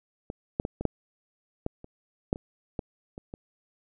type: clicks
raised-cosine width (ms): 2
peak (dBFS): -21 / -12 / -16 / -19 / -9 / -15 / -30 / -10 / -26 / -17 / -26 / -25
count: 12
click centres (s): 0.301 / 0.599 / 0.651 / 0.81 / 0.853 / 1.664 / 1.844 / 2.329 / 2.359 / 2.792 / 3.179 / 3.339
effects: none